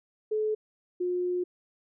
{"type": "tone pair in turn", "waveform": "sine", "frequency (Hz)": [430.2, 358.4], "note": ["A4", "F4"], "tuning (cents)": [-39, 45], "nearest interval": "minor third", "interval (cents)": 316, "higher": "first", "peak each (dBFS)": [-25, -26], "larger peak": "first", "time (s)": [[0.31, 0.55], [1, 1.44]], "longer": "second", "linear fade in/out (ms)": 10, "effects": []}